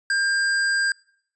square tone, 1600 Hz, G6, 35 cents sharp, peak -20 dBFS, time 0.1-0.92 s, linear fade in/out 2 ms, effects noise-tail reverb RT60 0.7 s tail -26 dB re dry + resampled to 22050 Hz

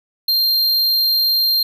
square tone, 4186 Hz, C8, in tune, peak -14 dBFS, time 0.28-1.63 s, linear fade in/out 5 ms, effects none

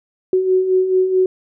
sine beating tone pair, 369.1 / 373.7 Hz, F#4 / F#4, -4 / +17 cents, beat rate 4.6 Hz, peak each -21 / -13 dBFS, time 0.33-1.26 s, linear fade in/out 2 ms, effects none

